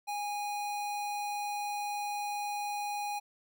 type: tone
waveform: square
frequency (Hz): 823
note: G#5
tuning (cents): -16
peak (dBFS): -34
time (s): 0.07-3.2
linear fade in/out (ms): 20
effects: none